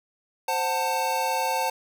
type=chord; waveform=square; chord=F# diminished; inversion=second; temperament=equal with one note detuned; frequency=523.3 / 740 / 891.3 Hz; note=C5 / F#5 / A5; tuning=0 / 0 / +22 cents; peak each=-31 / -31 / -26 dBFS; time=0.48-1.7 s; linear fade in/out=5 ms; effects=none